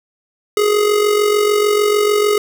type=tone with amplitude modulation; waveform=square; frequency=417.6 Hz; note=G#4; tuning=10 cents sharp; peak=-10 dBFS; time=0.57-2.38 s; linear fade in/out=2 ms; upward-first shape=sine; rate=46.7 Hz; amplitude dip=55%; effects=none